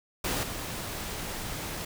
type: noise with level steps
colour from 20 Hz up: pink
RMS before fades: -30 / -36 dBFS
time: 0.24-1.85 s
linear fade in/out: 5 ms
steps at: 0.43 s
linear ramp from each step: 2 ms
effects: none